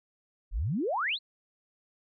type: exponential sweep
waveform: sine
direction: up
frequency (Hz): 36.75 to 4409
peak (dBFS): -27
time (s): 0.51-1.19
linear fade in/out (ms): 50
effects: none